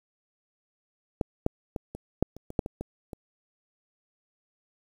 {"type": "clicks", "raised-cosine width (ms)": 2, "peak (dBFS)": [-12, -10, -18, -24, -8, -30, -25, -10, -20, -20, -24], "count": 11, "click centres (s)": [1.212, 1.464, 1.762, 1.95, 2.226, 2.366, 2.504, 2.592, 2.661, 2.81, 3.132], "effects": ["8-bit"]}